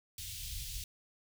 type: band-stop noise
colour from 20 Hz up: pink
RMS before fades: -42 dBFS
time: 0.18-0.84 s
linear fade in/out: 2 ms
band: 100 to 3000 Hz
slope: 24 dB/octave
effects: none